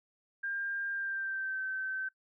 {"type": "tone with pitch glide", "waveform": "sine", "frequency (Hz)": [1600, 1541], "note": ["G6", "G6"], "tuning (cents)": [35, -30], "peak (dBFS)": -33, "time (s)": [0.43, 2.09], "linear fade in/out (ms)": 10, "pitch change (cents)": -65, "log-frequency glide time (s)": [0.9, 1.62], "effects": ["noise-tail reverb RT60 0.1 s tail -20 dB re dry"]}